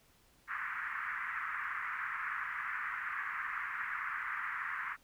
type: band-pass noise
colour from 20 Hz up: white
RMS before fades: -39 dBFS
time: 0.47-4.97 s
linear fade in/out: 50 ms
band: 1100 to 2000 Hz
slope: 48 dB/octave
effects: pink hiss -67 dBFS RMS until 5.03 s